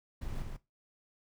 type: noise with echo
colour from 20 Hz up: brown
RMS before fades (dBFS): -38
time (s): 0.21-0.43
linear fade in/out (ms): 10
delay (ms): 140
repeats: 1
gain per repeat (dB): -3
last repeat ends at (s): 0.57
effects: noise-tail reverb RT60 0.2 s tail -17 dB re dry